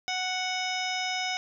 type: harmonic tone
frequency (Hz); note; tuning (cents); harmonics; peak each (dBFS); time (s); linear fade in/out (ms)
740; F#5; 0; 1 / 2 / 3 / 4 / 5 / 7 / 8 / 9; -33 / -39 / -33 / -38 / -37 / -36 / -43 / -47; 0.08-1.37; 0
effects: none